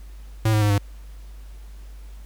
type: tone with pitch steps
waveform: square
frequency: 110 / 106.93 / 103.95 / 101.05 Hz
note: A2 / A2 / G#2 / G#2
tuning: 0 / -49 / +2 / -47 cents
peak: -17 dBFS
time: 0.45-0.782 s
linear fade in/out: 5 ms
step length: 83 ms
effects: added 50 Hz sine -37 dBFS peak until 2.25 s + pink hiss -55 dBFS RMS until 2.25 s